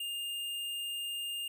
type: tone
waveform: square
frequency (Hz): 2816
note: F7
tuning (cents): +14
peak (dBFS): -36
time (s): 0-1.48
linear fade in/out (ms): 5
effects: none